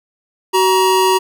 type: tone pair together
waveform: square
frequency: 376.5 / 948.7 Hz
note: F#4 / A#5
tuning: +30 / +30 cents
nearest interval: octave + major third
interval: 1600 cents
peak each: -14 dBFS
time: 0.53-1.19 s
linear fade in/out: 20 ms
effects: none